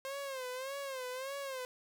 sawtooth tone with vibrato, 530 Hz, C5, 22 cents sharp, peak -35 dBFS, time 0.05-1.65 s, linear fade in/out 0 ms, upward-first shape sine, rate 1.7 Hz, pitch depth 99 cents each way, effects none

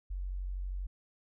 sine tone, 46.25 Hz, F#1, in tune, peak -34 dBFS, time 0.1-0.87 s, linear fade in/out 10 ms, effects none

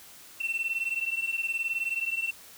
sine beating tone pair, 2690 / 2709 Hz, E7 / E7, +34 / +47 cents, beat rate 19 Hz, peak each -29 dBFS, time 0.4-2.31 s, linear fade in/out 10 ms, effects tanh soft clip ceiling -24 dBFS + white hiss -50 dBFS RMS until 2.57 s

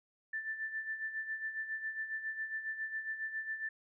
sine tone with tremolo, 1767 Hz, A6, 7 cents sharp, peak -34 dBFS, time 0.33-3.69 s, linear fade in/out 5 ms, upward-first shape sine, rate 7.3 Hz, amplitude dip 65%, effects none

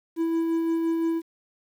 triangle tone with tremolo, 329.6 Hz, E4, in tune, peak -19 dBFS, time 0.16-1.22 s, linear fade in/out 50 ms, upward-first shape sine, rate 5.8 Hz, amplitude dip 25%, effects 9-bit

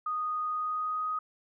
sine tone with pitch glide, 1239 to 1251.9 Hz, D#6 to D#6, -8 to +10 cents, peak -29 dBFS, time 0.06-1.19 s, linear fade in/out 5 ms, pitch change +18 cents, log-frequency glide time 0.47-1.08 s, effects none

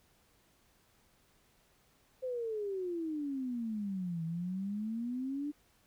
sine exponential two-way sweep, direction down then up, 523.3 to 161.4 to 298.7 Hz, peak -34 dBFS, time 2.22-5.52 s, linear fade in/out 20 ms, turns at 4.24 s, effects pink hiss -69 dBFS RMS until 5.86 s

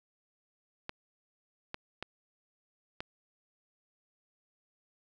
clicks, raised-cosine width 0.3 ms, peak -21 dBFS, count 4, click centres 0.894 / 1.744 / 2.026 / 3.005 s, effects none

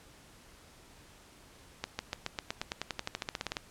accelerating click train, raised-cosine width 0.2 ms, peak -16 dBFS, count 20, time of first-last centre 1.84-3.568 s, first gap 150 ms, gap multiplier 0.94, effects pink hiss -57 dBFS RMS until 3.7 s + low-pass 11000 Hz 12 dB/octave

